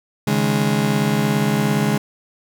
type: chord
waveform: 35% pulse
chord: C# suspended second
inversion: none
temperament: just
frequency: 138.59 / 155.92 / 207.9 Hz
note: C#3 / D#3 / G#3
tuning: 0 / +4 / +2 cents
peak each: -20 / -21 / -17 dBFS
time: 0.27-1.98 s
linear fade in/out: 5 ms
effects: none

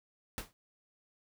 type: noise with exponential decay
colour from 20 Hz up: pink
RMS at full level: -36 dBFS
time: 0.38-0.53 s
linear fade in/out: 0 ms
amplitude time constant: 31 ms
effects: none

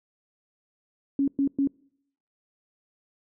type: tone bursts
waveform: sine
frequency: 277.2 Hz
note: C#4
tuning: in tune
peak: -20 dBFS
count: 3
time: 1.19-1.674 s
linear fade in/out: 2 ms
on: 88 ms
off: 110 ms
effects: noise-tail reverb RT60 0.7 s tail -26 dB re dry

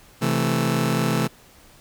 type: chord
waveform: sawtooth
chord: A minor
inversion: first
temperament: just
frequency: 132 / 165 / 220 Hz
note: C3 / E3 / A3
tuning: +16 / +2 / 0 cents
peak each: -20 dBFS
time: 0.21-1.28 s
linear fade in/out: 20 ms
effects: pink hiss -51 dBFS RMS until 1.8 s

